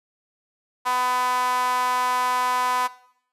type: tone with high-pass filter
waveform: sawtooth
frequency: 250.5 Hz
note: B3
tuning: 25 cents sharp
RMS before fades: -23 dBFS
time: 0.85-2.88 s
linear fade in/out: 20 ms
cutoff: 960 Hz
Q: 4.9
effects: noise-tail reverb RT60 0.7 s tail -19 dB re dry + resampled to 32000 Hz